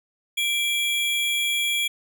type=tone pair together; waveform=square; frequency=2349 / 3322 Hz; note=D7 / G#7; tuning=0 / 0 cents; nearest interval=tritone; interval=600 cents; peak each=-25 dBFS; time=0.37-1.88 s; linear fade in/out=10 ms; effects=none